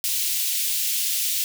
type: high-pass noise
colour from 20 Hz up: white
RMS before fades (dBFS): -24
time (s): 0.04-1.44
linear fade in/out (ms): 0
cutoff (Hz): 2600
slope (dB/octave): 24
effects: none